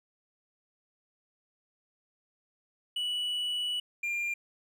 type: tone pair in turn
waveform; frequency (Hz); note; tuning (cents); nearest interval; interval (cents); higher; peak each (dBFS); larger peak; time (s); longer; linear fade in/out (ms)
triangle; 2949 / 2395; F#7 / D7; -6 / +33; major third; 361; first; -28; neither; 2.96-3.8 / 4.03-4.34; first; 5
effects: none